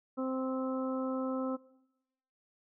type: harmonic tone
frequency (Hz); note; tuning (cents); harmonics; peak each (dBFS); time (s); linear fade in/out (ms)
261.1; C4; -3; 1 / 2 / 3 / 4 / 5; -33 / -37 / -48 / -46 / -43; 0.17-1.57; 20
effects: noise-tail reverb RT60 0.9 s tail -21 dB re dry